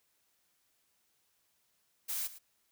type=noise with echo; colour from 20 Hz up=blue; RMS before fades=-36 dBFS; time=2.08-2.28 s; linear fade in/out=20 ms; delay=110 ms; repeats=1; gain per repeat=-15 dB; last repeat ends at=2.39 s; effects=white hiss -75 dBFS RMS until 2.71 s